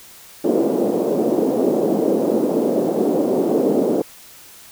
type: band-pass noise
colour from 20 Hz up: white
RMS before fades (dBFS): -18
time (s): 0.44-4.02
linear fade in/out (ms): 5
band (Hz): 230 to 490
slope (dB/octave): 24
effects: white hiss -43 dBFS RMS until 4.71 s